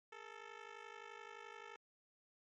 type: ring-modulated tone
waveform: 10% pulse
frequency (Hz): 440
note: A4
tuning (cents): 0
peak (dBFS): -40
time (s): 0.12-1.76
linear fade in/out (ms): 2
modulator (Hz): 25.8
effects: low-pass 4000 Hz 12 dB/octave + MP3 48 kbps